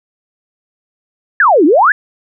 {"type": "exponential two-way sweep", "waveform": "sine", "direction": "down then up", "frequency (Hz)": [1791, 277.2, 1791], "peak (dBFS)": -5, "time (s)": [1.4, 1.92], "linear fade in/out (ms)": 2, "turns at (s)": 1.65, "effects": []}